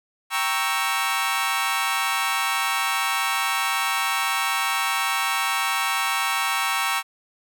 20% pulse chord, G diminished seventh, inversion none, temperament equal, 784 / 932.3 / 1108.7 / 1318.5 Hz, G5 / Bb5 / Db6 / Fb6, 0 / 0 / 0 / 0 cents, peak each -24 / -23 / -21 / -22 dBFS, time 0.3-7.03 s, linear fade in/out 50 ms, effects none

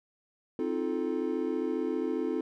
triangle chord, F dominant seventh, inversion second, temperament just, 261.9 / 314.3 / 349.2 / 436.5 Hz, C4 / Eb4 / F4 / A4, +2 / +18 / 0 / -14 cents, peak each -32 dBFS, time 0.59-2.41 s, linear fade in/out 2 ms, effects none

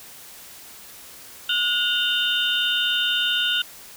sine tone cluster, 1447 / 2808 / 3042 / 3640 Hz, F#6 / F7 / F#7 / A#7, -39 / +9 / +47 / -42 cents, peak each -25 dBFS, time 1.49-3.62 s, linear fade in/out 5 ms, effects white hiss -43 dBFS RMS until 3.96 s

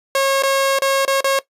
sawtooth tone with dropouts, 544 Hz, C#5, 33 cents flat, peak -10 dBFS, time 0.15-1.39 s, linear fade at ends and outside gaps 2 ms, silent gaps 0.424-0.434 / 0.788-0.82 / 1.051-1.078 / 1.207-1.243 s, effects noise-tail reverb RT60 0.1 s tail -17 dB re dry + resampled to 32000 Hz

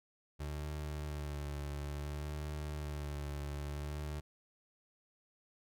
30% pulse tone with vibrato, 73.5 Hz, D2, 2 cents sharp, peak -36 dBFS, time 0.39-4.21 s, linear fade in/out 20 ms, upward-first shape sine, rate 0.58 Hz, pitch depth 38 cents each way, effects none

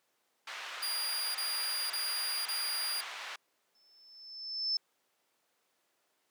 pink band-pass noise, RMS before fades -43 dBFS, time 0.47-3.36 s, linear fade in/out 5 ms, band 1200 to 3600 Hz, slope 12 dB/octave
sawtooth tone bursts, 4819 Hz, D8, 44 cents sharp, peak -30 dBFS, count 4, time 0.82-3.012 s, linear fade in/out 10 ms, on 530 ms, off 24 ms
sine tone with exponential growth, 5274 Hz, E8, in tune, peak -27 dBFS, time 3.75-4.77 s, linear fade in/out 2 ms, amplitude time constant 220 ms
effects pink hiss -75 dBFS RMS until 6.3 s + high-pass 400 Hz 12 dB/octave

